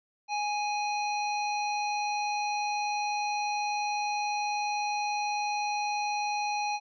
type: harmonic tone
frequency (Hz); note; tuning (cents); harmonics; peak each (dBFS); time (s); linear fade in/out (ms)
830.6; G#5; 0; 1 / 3 / 5 / 7; -29 / -35 / -40 / -44; 0.28-6.8; 50
effects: none